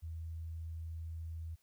sine tone, 81.5 Hz, E2, 19 cents flat, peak -40 dBFS, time 0.02-1.56 s, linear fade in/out 20 ms, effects white hiss -75 dBFS RMS until 1.62 s

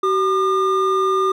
triangle tone pair together, 380.9 / 1207.8 Hz, G4 / D6, -50 / +48 cents, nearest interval octave + minor sixth, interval 1998 cents, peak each -16 dBFS, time 0.03-1.32 s, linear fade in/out 5 ms, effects none

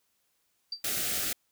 sine tone with exponential decay, 4668 Hz, D8, 11 cents flat, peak -29 dBFS, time 0.72-0.83 s, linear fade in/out 5 ms, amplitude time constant 23 ms
white band-stop noise, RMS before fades -31 dBFS, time 0.84-1.33 s, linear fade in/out 5 ms, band 790 to 1200 Hz, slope 96 dB/octave
effects white hiss -74 dBFS RMS until 1.51 s

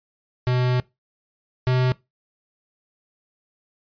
square tone pair in turn, 125.4 / 127.37 Hz, B2 / C3, +27 / -46 cents, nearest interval unison, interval 27 cents, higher second, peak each -19 / -18 dBFS, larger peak second, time 0.47-0.8 / 1.67-1.92 s, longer first, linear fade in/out 0 ms, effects noise-tail reverb RT60 0.2 s tail -21 dB re dry + resampled to 11025 Hz

